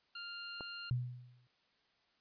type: tone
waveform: 10% pulse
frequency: 1396.9 Hz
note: F6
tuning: in tune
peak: -34 dBFS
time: 0.15-0.9 s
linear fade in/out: 5 ms
type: click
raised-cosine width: 1 ms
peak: -31 dBFS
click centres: 0.608 s
type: tone with exponential decay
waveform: sine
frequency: 123.6 Hz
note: B2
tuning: 2 cents sharp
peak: -29 dBFS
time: 0.91-1.47 s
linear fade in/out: 0 ms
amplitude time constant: 120 ms
effects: white hiss -74 dBFS RMS until 2.2 s + resampled to 11025 Hz